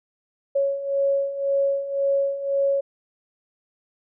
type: beating tone pair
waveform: sine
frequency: 553 / 554.9 Hz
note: C#5 / C#5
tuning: -4 / +2 cents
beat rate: 1.9 Hz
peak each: -26 / -21 dBFS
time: 0.55-2.81 s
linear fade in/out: 10 ms
effects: none